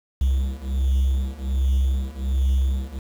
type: beating tone pair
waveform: triangle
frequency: 65.41 / 66.71 Hz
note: C2 / C2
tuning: 0 / +34 cents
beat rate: 1.3 Hz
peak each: -20 / -19 dBFS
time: 0.21-2.99 s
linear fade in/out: 5 ms
effects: tanh soft clip ceiling -9 dBFS + 7-bit

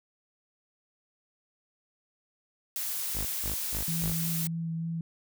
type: noise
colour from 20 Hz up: blue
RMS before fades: -33 dBFS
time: 2.76-4.47 s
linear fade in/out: 0 ms
type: tone bursts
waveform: sawtooth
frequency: 52 Hz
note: G#1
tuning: 3 cents sharp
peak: -30 dBFS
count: 4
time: 3.14-4.13 s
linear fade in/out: 20 ms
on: 120 ms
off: 170 ms
type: tone with vibrato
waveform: sine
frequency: 164.81 Hz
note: E3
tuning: in tune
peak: -30 dBFS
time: 3.88-5.01 s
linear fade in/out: 2 ms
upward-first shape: sine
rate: 3.2 Hz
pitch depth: 13 cents each way
effects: none

